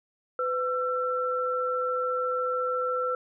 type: tone pair together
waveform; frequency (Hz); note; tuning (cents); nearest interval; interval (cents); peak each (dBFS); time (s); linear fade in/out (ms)
sine; 503.1 / 1343; B4 / E6; +32 / +32; octave + perfect fourth; 1700; -28; 0.39-3.15; 2
effects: none

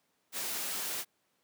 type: noise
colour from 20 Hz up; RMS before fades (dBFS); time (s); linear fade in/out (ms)
white; -36; 0.32-1.05; 50
effects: pink hiss -75 dBFS RMS until 1.43 s + high-pass 200 Hz 12 dB/octave

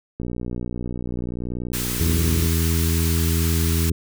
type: click train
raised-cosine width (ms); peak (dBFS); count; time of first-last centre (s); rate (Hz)
3; -16; 138; 0.2-2.461; 60.6
type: high-pass noise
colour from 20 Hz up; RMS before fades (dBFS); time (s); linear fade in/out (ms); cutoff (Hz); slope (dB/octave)
white; -28; 1.73-3.9; 5; 910; 24
type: harmonic tone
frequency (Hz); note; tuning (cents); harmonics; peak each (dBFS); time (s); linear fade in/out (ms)
82.5; E2; +2; 1 / 2 / 3 / 4 / 5; -19 / -25 / -29 / -31 / -33; 2-3.92; 5
effects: none

